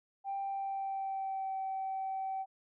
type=tone with pitch glide; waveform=sine; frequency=787 to 768.6 Hz; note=G5 to G5; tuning=+7 to -34 cents; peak=-33 dBFS; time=0.24-2.46 s; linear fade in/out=50 ms; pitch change=-41 cents; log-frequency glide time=0.41-1.56 s; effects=tanh soft clip ceiling -30 dBFS